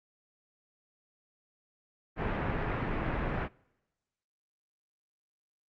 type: low-pass noise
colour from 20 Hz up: pink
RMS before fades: -32 dBFS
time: 2.16-3.49 s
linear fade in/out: 50 ms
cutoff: 2200 Hz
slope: 24 dB/octave
effects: noise-tail reverb RT60 1.0 s tail -26 dB re dry + Opus 32 kbps